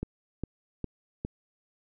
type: click train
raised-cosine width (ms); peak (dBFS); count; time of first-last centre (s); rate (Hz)
3; -19; 4; 0.03-1.25; 2.46
effects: none